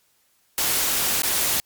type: noise with dropouts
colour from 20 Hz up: white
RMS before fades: -22 dBFS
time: 0.58-1.6 s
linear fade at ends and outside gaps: 0 ms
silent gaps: 1.22-1.234 s
effects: white hiss -64 dBFS RMS until 1.65 s + MP3 96 kbps